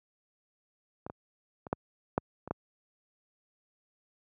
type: clicks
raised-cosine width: 1 ms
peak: -25 / -25 / -28 / -14 / -12 / -27 / -17 dBFS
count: 7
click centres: 1.065 / 1.099 / 1.668 / 1.729 / 2.179 / 2.476 / 2.51 s
effects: high-pass 80 Hz 12 dB/octave